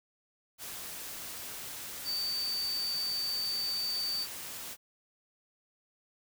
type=tone in noise; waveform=sine; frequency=4590 Hz; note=D8; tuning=40 cents flat; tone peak=-31 dBFS; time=2.04-4.27 s; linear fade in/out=50 ms; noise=white; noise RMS=-42 dBFS; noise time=0.58-4.77 s; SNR=+8 dB; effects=none